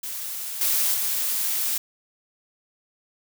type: noise with level steps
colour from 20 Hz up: blue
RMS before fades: -32 / -22 / -25 dBFS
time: 0.03-1.78 s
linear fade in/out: 5 ms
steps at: 0.61 / 0.94 s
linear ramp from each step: 2 ms
effects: none